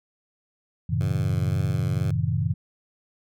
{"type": "chord", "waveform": "sine", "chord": "F# diminished seventh", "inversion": "none", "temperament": "just", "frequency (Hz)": [92.5, 111, 133.2, 159.84], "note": ["F#2", "A2", "C3", "Eb3"], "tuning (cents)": [0, 16, 31, 47], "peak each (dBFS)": -27, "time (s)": [0.89, 2.54], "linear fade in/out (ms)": 10}
{"type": "tone with vibrato", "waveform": "10% pulse", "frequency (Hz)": 94, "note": "F#2", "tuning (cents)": 28, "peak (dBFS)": -26, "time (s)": [1.01, 2.11], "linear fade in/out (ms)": 0, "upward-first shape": "sine", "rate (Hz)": 2, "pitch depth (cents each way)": 36}
{"effects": []}